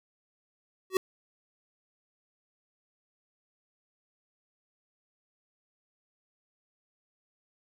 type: tone with exponential growth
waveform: square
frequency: 376.5 Hz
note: F#4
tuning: 30 cents sharp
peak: -19 dBFS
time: 0.9-0.97 s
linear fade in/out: 2 ms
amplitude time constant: 15 ms
effects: none